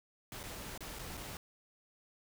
pink noise with dropouts, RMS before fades -45 dBFS, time 0.32-1.37 s, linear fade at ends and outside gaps 1 ms, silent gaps 0.431-0.437 / 0.777-0.806 / 0.988-0.992 / 1.171-1.175 s, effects none

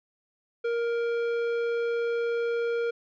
triangle tone with tanh clipping, 468.3 Hz, A#4, 8 cents sharp, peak -27 dBFS, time 0.64-2.91 s, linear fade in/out 10 ms, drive 16 dB, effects none

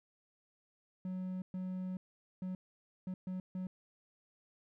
triangle tone bursts at uneven times, 185 Hz, F#3, in tune, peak -35 dBFS, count 6, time 1.05-1.42 / 1.54-1.97 / 2.42-2.55 / 3.07-3.14 / 3.27-3.4 / 3.55-3.67 s, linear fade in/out 2 ms, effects none

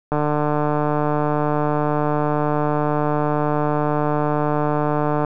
click train, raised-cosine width 1 ms, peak -7 dBFS, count 765, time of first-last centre 0.12-5.248 s, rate 149 Hz, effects none

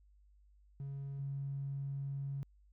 triangle tone with level steps, 138.59 Hz, C#3, in tune, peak -37 / -33 dBFS, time 0.8-2.43 s, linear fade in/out 0 ms, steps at 1.19 s, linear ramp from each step 5 ms, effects tanh soft clip ceiling -35 dBFS + added 50 Hz sine -62 dBFS peak until 2.72 s

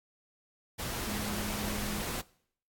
sine tone in noise, 207.7 Hz, G#3, in tune, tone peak -37 dBFS, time 1.06-2.02 s, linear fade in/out 20 ms, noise pink, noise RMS -36 dBFS, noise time 0.78-2.22 s, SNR -4 dB, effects noise-tail reverb RT60 0.6 s tail -21 dB re dry + AAC 64 kbps

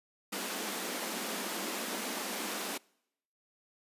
pink high-pass noise, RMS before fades -37 dBFS, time 0.32-2.78 s, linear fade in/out 10 ms, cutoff 190 Hz, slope 96 dB/octave, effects noise-tail reverb RT60 0.8 s tail -26 dB re dry + resampled to 32000 Hz

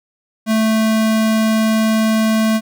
square tone, 220.1 Hz, A3, 1 cent sharp, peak -13 dBFS, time 0.46-2.61 s, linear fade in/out 50 ms, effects none

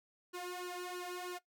sawtooth tone with flanger, 358.5 Hz, F4, 45 cents sharp, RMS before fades -43 dBFS, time 0.33-1.39 s, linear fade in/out 20 ms, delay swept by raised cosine 0.69 to 2.09 ms, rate 3.1 Hz, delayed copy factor +0.75, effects noise-tail reverb RT60 0.1 s tail -17 dB re dry

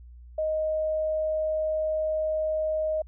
sine tone, 624 Hz, D#5, 5 cents sharp, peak -24 dBFS, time 0.38-3.02 s, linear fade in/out 5 ms, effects added 60 Hz sine -44 dBFS peak until 3.07 s

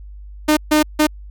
sawtooth tone bursts at uneven times, 304.5 Hz, D#4, 37 cents flat, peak -7 dBFS, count 3, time 0.48-0.57 / 0.71-0.83 / 0.99-1.07 s, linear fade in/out 10 ms, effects added 50 Hz sine -33 dBFS peak until 1.3 s

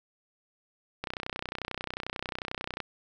click train, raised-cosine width 0.3 ms, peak -17 dBFS, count 56, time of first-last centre 1.04-2.803 s, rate 31.2 Hz, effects none

